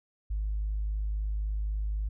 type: tone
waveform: sine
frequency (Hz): 51.91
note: G#1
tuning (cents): 0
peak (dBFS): -27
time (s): 0.3-2.09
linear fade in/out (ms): 10
effects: tanh soft clip ceiling -24 dBFS